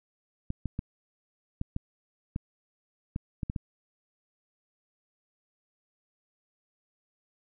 clicks, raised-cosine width 5 ms, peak -19 dBFS, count 10, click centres 0.504 / 0.657 / 0.791 / 1.614 / 1.764 / 2.361 / 3.161 / 3.432 / 3.499 / 3.562 s, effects none

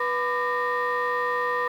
sine tone cluster, 490.1 / 1003 / 1194 / 1845 Hz, B4 / B5 / D6 / A#6, -13 / +26 / +28 / -18 cents, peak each -27 dBFS, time 0-1.68 s, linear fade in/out 5 ms, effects tanh soft clip ceiling -18 dBFS + 9-bit

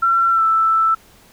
sine tone with pitch glide, 1356 to 1322.7 Hz, E6 to E6, +49 to +5 cents, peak -12 dBFS, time 0.02-0.95 s, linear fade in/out 10 ms, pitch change -44 cents, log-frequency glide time 0.32-0.43 s, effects pink hiss -49 dBFS RMS until 1.32 s

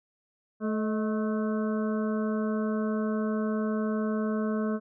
harmonic tone with a mistuned harmonic, 216.9 Hz, A3, 25 cents flat, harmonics 1 / 2 / 3 / 5 / 6 / 7, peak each -27 / -33 / -37 / -41 / -43 / -44 dBFS, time 0.6-4.8 s, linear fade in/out 50 ms, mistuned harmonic 3, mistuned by -46 cents, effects none

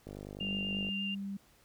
click train, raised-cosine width 2 ms, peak -31 dBFS, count 42, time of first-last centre 0.07-0.888 s, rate 50.1 Hz
sine tone with vibrato, 2794 Hz, F7, in tune, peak -35 dBFS, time 0.4-1.15 s, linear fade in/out 10 ms, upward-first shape sine, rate 8.4 Hz, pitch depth 9 cents each way
sine tone with pitch glide, 196 to 197.82 Hz, G3 to G3, 0 to +16 cents, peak -36 dBFS, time 0.41-1.37 s, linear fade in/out 5 ms, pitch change +16 cents, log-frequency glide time 0.77-1.07 s
effects pink hiss -65 dBFS RMS until 1.64 s

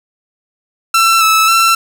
sawtooth tone with pitch steps, 1342 / 1307 / 1344 Hz, E6 / E6 / E6, +31 / -15 / +33 cents, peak -4 dBFS, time 0.94-1.75 s, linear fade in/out 5 ms, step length 270 ms, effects 7-bit

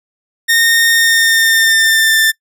sawtooth tone with pitch glide, 1838 to 1780.5 Hz, A#6 to A6, -25 to +20 cents, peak -5 dBFS, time 0.48-2.32 s, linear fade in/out 20 ms, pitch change -55 cents, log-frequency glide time 0.93-2.19 s, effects noise-tail reverb RT60 0.1 s tail -25 dB re dry

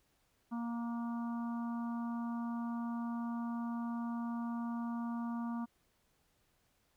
harmonic tone with a mistuned harmonic, 234.3 Hz, A#3, 9 cents sharp, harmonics 1 / 3 / 4 / 5 / 6, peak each -36 / -51 / -48 / -50 / -58 dBFS, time 0.51-5.66 s, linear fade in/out 20 ms, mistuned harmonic 6, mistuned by +36 cents, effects pink hiss -75 dBFS RMS until 6.96 s

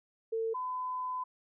sine tone pair in turn, 450.1 / 1010.4 Hz, A4 / B5, +39 / +39 cents, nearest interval octave + major second, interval 1400 cents, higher second, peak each -30 / -33 dBFS, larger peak first, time 0.32-0.54 / 0.54-1.24 s, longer second, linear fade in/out 10 ms, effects none

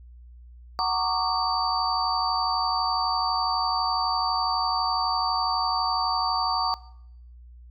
sine tone cluster, 746 / 920 / 1122 / 1194 / 4607 Hz, F#5 / A#5 / C#6 / D6 / D8, +14 / -23 / +21 / +28 / -34 cents, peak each -29 dBFS, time 0.79-6.74 s, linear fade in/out 0 ms, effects noise-tail reverb RT60 0.7 s tail -19 dB re dry + added 60 Hz sine -44 dBFS peak until 7.7 s

